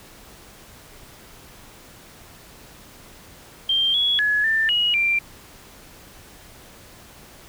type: tone with pitch steps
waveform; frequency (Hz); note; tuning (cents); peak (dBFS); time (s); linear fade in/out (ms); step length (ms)
sine; 3171 / 3362 / 1694 / 1783 / 2898 / 2366; G7 / G#7 / G#6 / A6 / F#7 / D7; +19 / +20 / +34 / +22 / -37 / +12; -17; 3.69-5.19; 5; 250
effects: pink hiss -46 dBFS RMS until 7.48 s